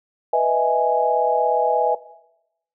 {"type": "chord", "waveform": "sine", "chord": "E major seventh", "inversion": "second", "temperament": "equal", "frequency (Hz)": [493.9, 622.3, 659.3, 830.6], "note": ["B4", "D#5", "E5", "G#5"], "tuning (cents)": [0, 0, 0, 0], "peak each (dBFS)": [-21, -23, -21, -19], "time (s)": [0.33, 1.95], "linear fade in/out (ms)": 5, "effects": ["noise-tail reverb RT60 0.9 s tail -19 dB re dry"]}